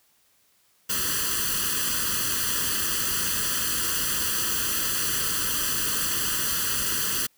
white noise with comb filter, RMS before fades -26 dBFS, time 0.89-7.27 s, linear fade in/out 10 ms, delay 0.66 ms, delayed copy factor +0.95, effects white hiss -64 dBFS RMS until 7.37 s

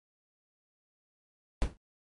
brown noise with exponential decay, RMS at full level -24 dBFS, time 1.62-1.77 s, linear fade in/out 0 ms, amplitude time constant 32 ms, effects MP3 48 kbps

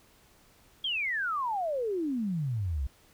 sine exponential sweep, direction down, 3322 to 61.74 Hz, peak -28 dBFS, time 0.84-2.87 s, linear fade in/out 5 ms, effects pink hiss -61 dBFS RMS until 3.13 s

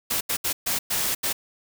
white noise bursts at uneven times, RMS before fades -25 dBFS, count 6, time 0.1-0.21 / 0.29-0.37 / 0.44-0.53 / 0.66-0.79 / 0.9-1.15 / 1.23-1.33 s, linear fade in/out 10 ms, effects none

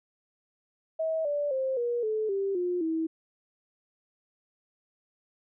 sine tone with pitch steps, 642 / 582 / 527.5 / 478.2 / 433.5 / 392.9 / 356.2 / 322.9 Hz, E5 / D5 / C5 / A#4 / A4 / G4 / F4 / E4, -46 / -16 / +14 / +44 / -26 / +4 / +34 / -36 cents, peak -26 dBFS, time 0.99-3.07 s, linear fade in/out 10 ms, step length 260 ms, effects none

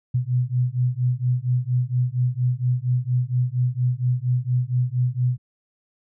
sine beating tone pair, 122.7 / 127 Hz, B2 / B2, -11 / +49 cents, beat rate 4.3 Hz, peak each -22 dBFS, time 0.14-5.38 s, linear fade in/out 10 ms, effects none

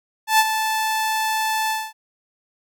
sawtooth tone with ADSR envelope, 876 Hz, A5, 8 cents flat, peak -7 dBFS, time 0.27-1.93 s, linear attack 120 ms, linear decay 44 ms, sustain -9 dB, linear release 230 ms, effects none

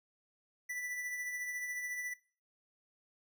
square tone with tremolo, 1975.5 Hz, B6, in tune, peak -37 dBFS, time 0.69-2.14 s, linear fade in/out 10 ms, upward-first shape triangle, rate 14 Hz, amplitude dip 45%, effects noise-tail reverb RT60 0.4 s tail -20 dB re dry

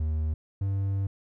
triangle tone pair in turn, 77.78 / 98 Hz, D#2 / G2, 0 / 0 cents, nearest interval major third, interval 400 cents, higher second, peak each -23 dBFS, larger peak neither, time 0-0.34 / 0.61-1.07 s, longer second, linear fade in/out 5 ms, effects none

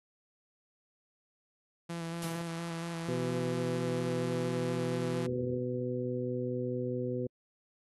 sawtooth tone with vibrato, 167.6 Hz, E3, 29 cents sharp, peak -32 dBFS, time 1.89-5.27 s, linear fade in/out 10 ms, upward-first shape square, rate 4.3 Hz, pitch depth 18 cents each way
white noise with exponential decay, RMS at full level -40 dBFS, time 2.22-2.68 s, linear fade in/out 1 ms, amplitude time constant 100 ms
harmonic tone, 124.7 Hz, B2, 17 cents sharp, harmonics 1 / 2 / 3 / 4, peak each -37 / -37 / -37 / -37 dBFS, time 3.08-7.27 s, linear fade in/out 5 ms
effects AAC 32 kbps

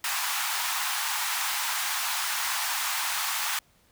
pink high-pass noise, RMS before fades -29 dBFS, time 0.04-3.59 s, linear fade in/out 2 ms, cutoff 810 Hz, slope 48 dB/octave, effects pink hiss -63 dBFS RMS until 3.91 s

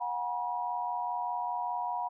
sine tone cluster, 723 / 808 / 965 Hz, F#5 / G#5 / B5, -40 / -48 / -40 cents, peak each -35 / -40 / -33 dBFS, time 0-2.09 s, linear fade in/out 20 ms, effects none

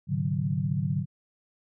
sine tone cluster, 104.8 / 132.5 / 147.9 / 184.8 Hz, G#2 / C3 / D3 / F#3, +16 / +22 / +13 / -2 cents, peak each -32 / -32 / -28 / -31 dBFS, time 0.07-1.06 s, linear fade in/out 50 ms, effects none

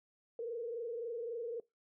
sine tone with frequency modulation, 466.2 Hz, A#4, in tune, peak -37 dBFS, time 0.39-1.6 s, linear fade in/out 2 ms, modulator 23.7 Hz, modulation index 0.95, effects noise-tail reverb RT60 0.2 s tail -22 dB re dry

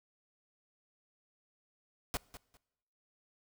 pink noise with echo, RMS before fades -35 dBFS, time 2.14-2.17 s, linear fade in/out 0 ms, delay 200 ms, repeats 2, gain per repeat -14 dB, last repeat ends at 2.57 s, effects noise-tail reverb RT60 1.0 s tail -24 dB re dry

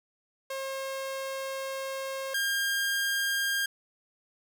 sawtooth tone pair in turn, 537 / 1609.2 Hz, C5 / G6, +45 / +45 cents, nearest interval octave + perfect fifth, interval 1900 cents, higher second, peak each -29 / -23 dBFS, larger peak second, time 0.5-2.34 / 2.34-3.66 s, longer first, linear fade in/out 5 ms, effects none

